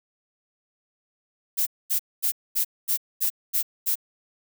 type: noise bursts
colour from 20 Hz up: violet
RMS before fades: -23 dBFS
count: 8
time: 1.57-3.956 s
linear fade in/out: 20 ms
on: 97 ms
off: 230 ms
effects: none